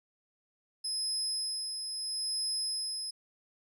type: tone with tremolo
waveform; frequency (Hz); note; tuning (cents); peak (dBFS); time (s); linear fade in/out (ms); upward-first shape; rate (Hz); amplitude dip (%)
35% pulse; 5100; D#8; +42; -28; 0.84-3.11; 10; sine; 0.76; 45
effects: none